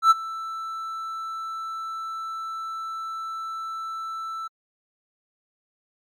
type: tone with ADSR envelope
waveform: triangle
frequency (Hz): 1325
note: E6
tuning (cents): +9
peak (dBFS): -8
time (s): 0.02-4.48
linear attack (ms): 87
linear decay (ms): 24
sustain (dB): -20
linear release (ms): 12
effects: AAC 64 kbps